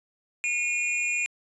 square tone with amplitude modulation, 2438 Hz, D#7, 36 cents flat, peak -22 dBFS, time 0.44-1.26 s, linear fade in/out 0 ms, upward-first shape sine, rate 265 Hz, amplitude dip 70%, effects resampled to 22050 Hz

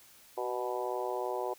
harmonic tone with a mistuned harmonic, 123.47 Hz, B2, in tune, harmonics 3 / 4 / 5 / 6 / 7 / 8, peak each -37 / -38 / -39 / -40 / -40 / -41 dBFS, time 0.37-1.54 s, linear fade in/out 10 ms, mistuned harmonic 3, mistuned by +26 cents, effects white hiss -58 dBFS RMS until 1.58 s

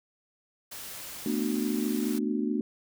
white noise, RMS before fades -41 dBFS, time 0.71-2.19 s, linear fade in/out 10 ms
sine chord, B minor seventh, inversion third, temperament just, 222.2 / 246.9 / 296.3 / 370.4 Hz, A3 / B3 / D4 / F#4, +17 / 0 / +15 / +2 cents, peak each -30 / -32 / -31 / -35 dBFS, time 1.26-2.61 s, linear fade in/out 2 ms
effects none

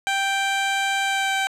15% pulse tone with pitch glide, 784 to 776.8 Hz, G5 to G5, 0 to -16 cents, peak -14 dBFS, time 0.07-1.47 s, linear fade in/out 0 ms, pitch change -16 cents, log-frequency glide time 1.03-1.35 s, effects low-pass 8000 Hz 12 dB/octave + 8-bit

